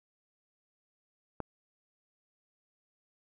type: click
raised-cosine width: 1 ms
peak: -21 dBFS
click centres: 1.403 s
effects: none